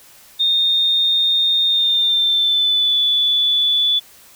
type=tone with pitch glide; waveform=sine; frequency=3663 to 3461 Hz; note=A#7 to A7; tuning=-31 to -29 cents; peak=-13 dBFS; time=0.39-4 s; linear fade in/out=20 ms; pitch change=-98 cents; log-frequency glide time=1.66-2.98 s; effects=white hiss -46 dBFS RMS until 4.35 s